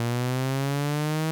sawtooth linear sweep, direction up, 116.54 to 160.2 Hz, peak -20 dBFS, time 0-1.31 s, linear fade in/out 0 ms, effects none

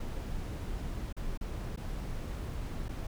brown noise with dropouts, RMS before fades -37 dBFS, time 0-3.07 s, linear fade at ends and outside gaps 5 ms, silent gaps 1.127-1.166 / 1.375-1.41 / 1.762-1.773 / 2.884-2.89 s, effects none

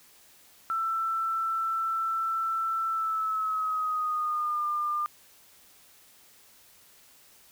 sine tone with pitch glide, 1333 to 1201.4 Hz, E6 to D6, +19 to +39 cents, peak -26 dBFS, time 0.7-5.06 s, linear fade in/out 0 ms, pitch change -180 cents, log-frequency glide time 2.87-4.65 s, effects white hiss -57 dBFS RMS until 7.51 s

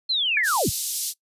sine linear sweep, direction down, 4256 to 36.71 Hz, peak -20 dBFS, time 0.09-0.7 s, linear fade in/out 10 ms
sine tone with exponential decay, 1727 Hz, A6, 33 cents flat, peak -17 dBFS, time 0.37-0.51 s, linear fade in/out 2 ms, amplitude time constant 29 ms
white band-pass noise, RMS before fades -28 dBFS, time 0.43-1.14 s, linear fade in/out 50 ms, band 3900 to 13000 Hz, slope 24 dB/octave
effects noise-tail reverb RT60 0.1 s tail -21 dB re dry + resampled to 32000 Hz

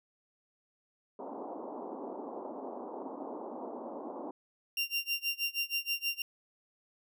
pink band-pass noise, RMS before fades -42 dBFS, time 1.19-4.31 s, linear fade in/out 5 ms, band 240 to 1000 Hz, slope 48 dB/octave
30% pulse tone with tremolo, 2776 Hz, F7, 11 cents flat, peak -26 dBFS, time 4.77-6.22 s, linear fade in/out 2 ms, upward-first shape sine, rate 6.3 Hz, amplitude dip 95%
effects none

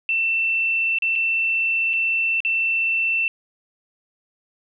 sine tone with dropouts, 2681 Hz, E7, 29 cents sharp, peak -18 dBFS, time 0.09-3.28 s, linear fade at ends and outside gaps 1 ms, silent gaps 0.986-1.022 / 1.155-1.159 / 1.933-1.936 / 2.404-2.449 s, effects none

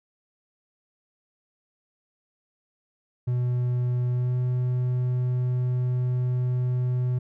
triangle tone with pitch glide, 123.5 to 125.15 Hz, B2 to B2, 0 to +23 cents, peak -20 dBFS, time 3.27-7.19 s, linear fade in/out 10 ms, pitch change +23 cents, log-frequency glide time 4.11-4.36 s, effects none

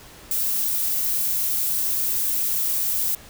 violet noise, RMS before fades -23 dBFS, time 0.31-3.15 s, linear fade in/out 2 ms, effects pink hiss -45 dBFS RMS until 3.29 s

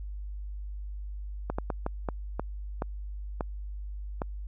slowing click train, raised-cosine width 1 ms, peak -16 dBFS, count 9, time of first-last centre 1.5-4.218 s, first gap 85 ms, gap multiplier 1.38, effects added 50 Hz sine -35 dBFS peak until 4.47 s

